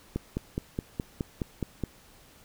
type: click train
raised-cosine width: 3 ms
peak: -16 dBFS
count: 9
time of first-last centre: 0.16-1.837 s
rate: 4.77 Hz
effects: pink hiss -56 dBFS RMS until 2.44 s

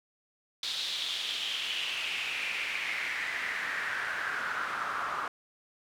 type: noise with band-pass filter sweep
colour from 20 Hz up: pink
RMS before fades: -34 dBFS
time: 0.63-5.28 s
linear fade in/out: 2 ms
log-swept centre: 3900 to 1200 Hz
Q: 4.5
effects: none

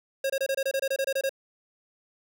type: tone bursts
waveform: square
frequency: 541 Hz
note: C#5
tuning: 42 cents flat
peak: -25 dBFS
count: 13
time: 0.24-1.294 s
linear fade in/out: 5 ms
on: 58 ms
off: 25 ms
effects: none

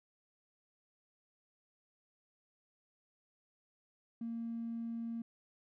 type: tone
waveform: triangle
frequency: 230.7 Hz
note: A#3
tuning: 18 cents flat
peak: -34 dBFS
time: 4.21-5.22 s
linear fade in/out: 5 ms
effects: tanh soft clip ceiling -35 dBFS

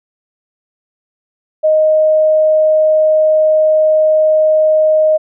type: tone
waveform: sine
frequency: 622.3 Hz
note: D#5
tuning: in tune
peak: -7 dBFS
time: 1.63-5.18 s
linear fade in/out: 20 ms
effects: none

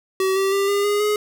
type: tone with pitch steps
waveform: square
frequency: 380.5 / 388 / 395.7 / 403.6 / 411.6 / 419.8 Hz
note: F#4 / G4 / G4 / G#4 / G#4 / G#4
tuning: +48 / -18 / +16 / -49 / -16 / +19 cents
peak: -18 dBFS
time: 0.2-1.16 s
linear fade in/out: 2 ms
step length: 160 ms
effects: none

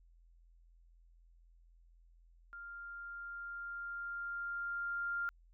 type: tone with level ramp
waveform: sine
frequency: 1397 Hz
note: F6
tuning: in tune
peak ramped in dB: -46 to -34 dBFS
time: 2.53-5.29 s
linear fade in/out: 0 ms
effects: added 42 Hz sine -61 dBFS peak until 5.53 s

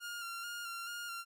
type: tone with vibrato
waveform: sawtooth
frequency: 1396.9 Hz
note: F6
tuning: in tune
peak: -37 dBFS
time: 0-1.25 s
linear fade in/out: 50 ms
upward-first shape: square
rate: 2.3 Hz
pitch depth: 25 cents each way
effects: none

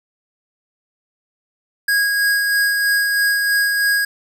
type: tone with tremolo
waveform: square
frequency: 1644 Hz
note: G#6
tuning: 18 cents flat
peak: -14 dBFS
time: 1.88-4.05 s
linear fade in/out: 5 ms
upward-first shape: sine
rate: 3.1 Hz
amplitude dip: 30%
effects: none

